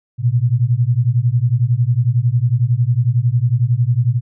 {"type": "beating tone pair", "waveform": "sine", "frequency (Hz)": [115.5, 126.5], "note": ["A#2", "B2"], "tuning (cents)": [-16, 42], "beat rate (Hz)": 11, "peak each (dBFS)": -15, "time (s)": [0.18, 4.21], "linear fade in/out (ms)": 50, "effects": []}